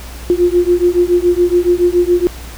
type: beating tone pair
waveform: sine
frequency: 349.2 / 356.3 Hz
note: F4 / F4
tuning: 0 / +35 cents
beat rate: 7.1 Hz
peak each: -12 dBFS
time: 0.3-2.27 s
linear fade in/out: 0 ms
effects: added 60 Hz sine -29 dBFS peak until 2.57 s + pink hiss -34 dBFS RMS until 2.57 s